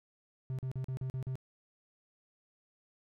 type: tone bursts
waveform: triangle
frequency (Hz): 130.2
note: C3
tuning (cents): -8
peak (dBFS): -32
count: 7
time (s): 0.5-1.355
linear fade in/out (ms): 0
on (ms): 87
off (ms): 41
effects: none